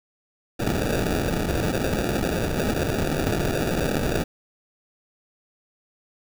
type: noise with sample-and-hold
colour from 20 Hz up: blue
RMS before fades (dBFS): -24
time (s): 0.59-4.24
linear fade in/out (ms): 10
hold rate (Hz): 1050
effects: none